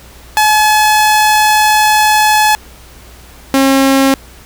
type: tone pair in turn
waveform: sawtooth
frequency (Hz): 854 / 270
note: G#5 / C#4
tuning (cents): +48 / -45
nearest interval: octave + minor sixth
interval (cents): 1993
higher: first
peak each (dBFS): -3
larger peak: neither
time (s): 0.37-2.55 / 3.54-4.14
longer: first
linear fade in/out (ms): 0
effects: added 60 Hz sine -38 dBFS peak until 4.45 s + pink hiss -39 dBFS RMS until 4.45 s